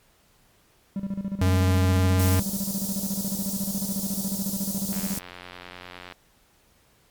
triangle tone with tremolo, 196 Hz, G3, in tune, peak -23 dBFS, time 0.96-5.18 s, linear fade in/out 2 ms, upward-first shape square, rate 14 Hz, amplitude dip 75%
square tone with vibrato, 92.5 Hz, F#2, in tune, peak -19 dBFS, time 1.41-2.4 s, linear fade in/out 5 ms, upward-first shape sine, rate 19 Hz, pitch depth 16 cents each way
white band-stop noise, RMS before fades -32 dBFS, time 2.19-5.19 s, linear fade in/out 5 ms, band 730 to 4700 Hz, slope 24 dB/octave
click train, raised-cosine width 0.3 ms, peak -23 dBFS, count 108, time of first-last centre 4.93-6.123 s, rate 89.7 Hz
effects pink hiss -61 dBFS RMS until 7.1 s + MP3 96 kbps

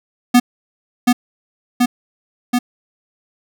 square tone with echo, 245.3 Hz, B3, 12 cents flat, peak -7 dBFS, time 0.34-0.4 s, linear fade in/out 10 ms, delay 730 ms, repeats 3, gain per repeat -2 dB, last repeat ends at 2.59 s, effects none

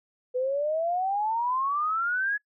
sine exponential sweep, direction up, 493.9 to 1700 Hz, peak -24 dBFS, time 0.34-2.38 s, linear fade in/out 20 ms, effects noise-tail reverb RT60 0.1 s tail -26 dB re dry

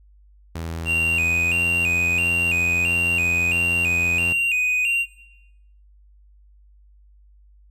sawtooth tone with pitch glide, 82.41 to 86.26 Hz, E2 to F2, 0 to -21 cents, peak -24 dBFS, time 0.55-4.33 s, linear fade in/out 5 ms, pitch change +79 cents, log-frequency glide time 1.03-1.54 s
triangle tone with vibrato, 2624 Hz, E7, 9 cents flat, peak -17 dBFS, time 0.85-5.06 s, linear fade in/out 50 ms, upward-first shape square, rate 1.5 Hz, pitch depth 89 cents each way
effects noise-tail reverb RT60 0.9 s tail -17 dB re dry + added 50 Hz sine -49 dBFS peak until 7.7 s

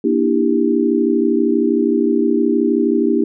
sine chord, E half-diminished seventh, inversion second, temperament just, 237.3 / 296.7 / 329.6 / 395.6 Hz, Bb3 / D4 / E4 / G4, +31 / +18 / 0 / +16 cents, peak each -18 dBFS, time 0.04-3.24 s, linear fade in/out 5 ms, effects none

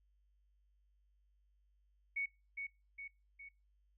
sine tone with echo, 2225 Hz, C#7, 6 cents sharp, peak -35 dBFS, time 2.16-2.26 s, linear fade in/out 10 ms, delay 410 ms, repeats 3, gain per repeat -5 dB, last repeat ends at 3.49 s, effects noise-tail reverb RT60 0.3 s tail -25 dB re dry + added 50 Hz sine -70 dBFS peak until 3.97 s

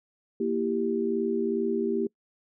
sine chord, E diminished, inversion second, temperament equal, 233.1 / 329.6 / 392 Hz, Bb3 / E4 / G4, 0 / 0 / 0 cents, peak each -29 / -31 / -27 dBFS, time 0.4-2.07 s, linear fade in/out 5 ms, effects noise-tail reverb RT60 0.1 s tail -25 dB re dry

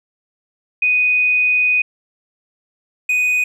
sine / triangle tone pair in turn, 2489 / 2489 Hz, D#7 / D#7, 0 / 0 cents, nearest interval unison, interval 0 cents, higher neither, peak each -12 dBFS, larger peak neither, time 0.82-1.82 / 3.09-3.44 s, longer first, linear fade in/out 5 ms, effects none

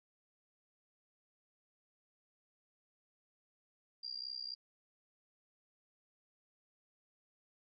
sine tone with amplitude modulation, 4781 Hz, D8, 30 cents sharp, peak -37 dBFS, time 4.03-4.55 s, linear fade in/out 10 ms, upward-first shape sine, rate 63.7 Hz, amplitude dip 95%, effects none

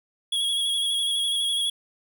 square tone with vibrato, 3322 Hz, G#7, in tune, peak -23 dBFS, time 0.32-1.7 s, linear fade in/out 5 ms, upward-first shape square, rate 12 Hz, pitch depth 23 cents each way, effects none

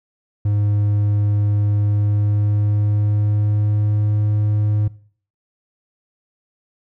triangle tone with pitch glide, 103.3 to 105.11 Hz, G#2 to G#2, -9 to +21 cents, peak -13 dBFS, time 0.45-4.88 s, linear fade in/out 5 ms, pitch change +30 cents, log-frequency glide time 1.78-4.22 s, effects noise-tail reverb RT60 0.5 s tail -20 dB re dry

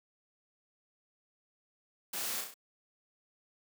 white noise with echo, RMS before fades -38 dBFS, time 2.13-2.41 s, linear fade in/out 5 ms, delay 33 ms, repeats 4, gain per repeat -4 dB, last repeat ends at 2.542 s, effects high-pass 200 Hz 12 dB/octave

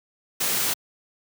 white noise, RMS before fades -24 dBFS, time 0.4-0.74 s, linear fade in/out 10 ms, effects high-pass 100 Hz 12 dB/octave

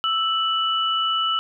sine tone pair together, 1318.5 / 2960 Hz, E6 / F#7, 0 / 0 cents, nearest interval octave + major second, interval 1400 cents, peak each -22 dBFS, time 0.04-1.39 s, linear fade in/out 0 ms, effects none

